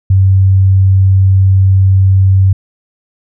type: tone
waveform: sine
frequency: 95.7 Hz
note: G2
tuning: 41 cents flat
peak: -4 dBFS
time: 0.1-2.53 s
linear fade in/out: 5 ms
effects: none